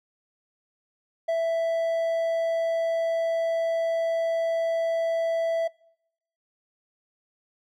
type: tone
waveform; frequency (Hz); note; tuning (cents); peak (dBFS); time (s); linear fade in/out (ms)
triangle; 661; E5; +5; -20; 1.28-5.68; 10
effects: noise-tail reverb RT60 0.8 s tail -25 dB re dry